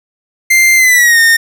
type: tone with pitch glide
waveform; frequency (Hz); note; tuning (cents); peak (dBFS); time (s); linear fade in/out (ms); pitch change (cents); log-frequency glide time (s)
45% pulse; 2093 to 1832.6; C7 to A#6; 0 to -30; -5; 0.5-1.37; 10; -230; 0.76-1.19
effects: none

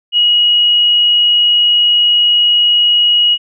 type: tone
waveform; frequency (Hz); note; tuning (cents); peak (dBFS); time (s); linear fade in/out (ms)
sine; 2900; F#7; -35; -7; 0.12-3.38; 50
effects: none

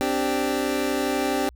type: chord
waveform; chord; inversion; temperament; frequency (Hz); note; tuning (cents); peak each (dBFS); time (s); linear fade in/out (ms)
25% pulse; C suspended second; none; equal; 261.6 / 293.7 / 392; C4 / D4 / G4; 0 / 0 / 0; -23; 0.01-1.49; 0
effects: added 60 Hz sine -46 dBFS peak until 1.55 s

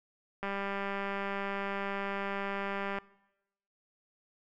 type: click train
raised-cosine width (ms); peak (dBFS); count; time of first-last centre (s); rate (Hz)
0.5; -21; 507; 0.43-2.986; 198
effects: noise-tail reverb RT60 0.9 s tail -22 dB re dry

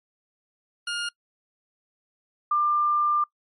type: tone pair in turn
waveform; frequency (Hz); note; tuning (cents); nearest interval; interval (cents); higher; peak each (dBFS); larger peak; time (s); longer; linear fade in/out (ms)
20% pulse / sine; 1419 / 1193.2; F6 / D6; +27 / +27; minor third; 300; first; -22 / -19; second; 0.87-1.09 / 2.51-3.24; second; 5
effects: noise-tail reverb RT60 0.1 s tail -25 dB re dry + MP3 48 kbps

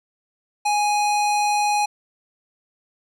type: tone with low-pass filter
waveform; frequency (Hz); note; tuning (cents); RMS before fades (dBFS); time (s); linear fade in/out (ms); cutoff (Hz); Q
square; 830.6; G#5; 0; -20; 0.65-1.86; 10; 8600; 1.1
effects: none

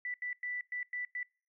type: tone bursts at uneven times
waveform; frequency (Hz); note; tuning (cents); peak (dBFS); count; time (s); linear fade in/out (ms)
sine; 1975.5; B6; 0; -35; 6; 0.05-0.14 / 0.22-0.33 / 0.43-0.61 / 0.72-0.83 / 0.93-1.05 / 1.15-1.23; 2
effects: noise-tail reverb RT60 0.4 s tail -26 dB re dry

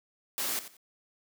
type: noise with echo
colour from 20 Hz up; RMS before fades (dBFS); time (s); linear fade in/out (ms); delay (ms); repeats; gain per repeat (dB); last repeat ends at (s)
white; -32; 0.38-0.59; 0; 89; 2; -13; 0.768
effects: high-pass 200 Hz 12 dB/octave

